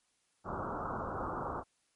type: low-pass noise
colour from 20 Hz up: white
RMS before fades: -38 dBFS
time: 0.44-1.64 s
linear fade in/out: 50 ms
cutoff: 1400 Hz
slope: 96 dB/octave
effects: white hiss -75 dBFS RMS until 1.95 s + MP3 48 kbps